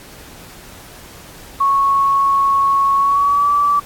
sine tone with pitch glide, 1104 to 1156.2 Hz, C#6 to D6, -7 to -27 cents, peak -11 dBFS, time 1.6-3.8 s, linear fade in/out 10 ms, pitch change +80 cents, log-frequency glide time 2.96-3.51 s, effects pink hiss -39 dBFS RMS until 3.85 s + AAC 64 kbps

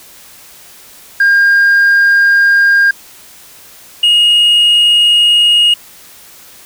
sine tone pair in turn, 1610 / 2869 Hz, G6 / F7, +46 / +46 cents, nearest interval minor seventh, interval 1000 cents, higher second, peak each -3 dBFS, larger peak neither, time 1.2-2.91 / 4.03-5.74 s, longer neither, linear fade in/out 5 ms, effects tanh soft clip ceiling -4 dBFS + white hiss -38 dBFS RMS until 6.65 s

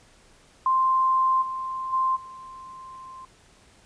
sine tone with level steps, 1046.5 Hz, C6, in tune, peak -18 / -28 / -20 / -39 dBFS, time 0.66-3.25 s, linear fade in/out 2 ms, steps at 1.41 / 1.92 / 2.15 s, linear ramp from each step 20 ms, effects pink hiss -56 dBFS RMS until 3.85 s + resampled to 22050 Hz

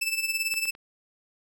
sawtooth tone with tremolo, 2637 Hz, E7, in tune, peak -20 dBFS, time 0.01-0.71 s, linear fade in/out 10 ms, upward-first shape sine, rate 18 Hz, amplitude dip 70%
clicks, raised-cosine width 0.3 ms, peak -24 / -27 / -32 dBFS, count 3, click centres 0.54 / 0.655 / 0.751 s
effects none

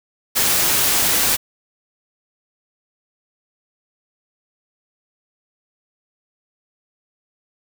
white noise, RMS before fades -17 dBFS, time 0.35-1.37 s, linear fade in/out 20 ms, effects none

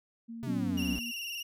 sine tone with pitch glide, 230 to 235.1 Hz, A#3 to A#3, -23 to +15 cents, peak -39 dBFS, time 0.28-1.12 s, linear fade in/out 20 ms, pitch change +38 cents, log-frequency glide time 0.76-0.85 s
square linear sweep, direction down, 135.3 to 58 Hz, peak -38 dBFS, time 0.43-0.99 s, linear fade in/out 0 ms
sine chord, F# suspended fourth, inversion none, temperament just, 185 / 246.7 / 277.5 Hz, F#3 / B3 / C#4, 0 / -2 / +2 cents, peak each -34 dBFS, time 0.47-0.96 s, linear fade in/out 5 ms
35% pulse tone with vibrato, 2794 Hz, F7, in tune, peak -34 dBFS, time 0.77-1.43 s, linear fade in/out 10 ms, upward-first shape square, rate 19 Hz, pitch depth 38 cents each way
effects none

